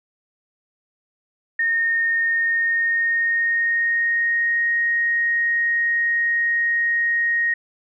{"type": "tone with pitch glide", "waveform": "sine", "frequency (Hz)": [1839, 1870.1], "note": ["A#6", "A#6"], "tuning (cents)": [-24, 5], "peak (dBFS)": -17, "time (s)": [1.59, 7.54], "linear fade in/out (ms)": 5, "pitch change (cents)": 29, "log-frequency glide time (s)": [2.25, 4.73], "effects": []}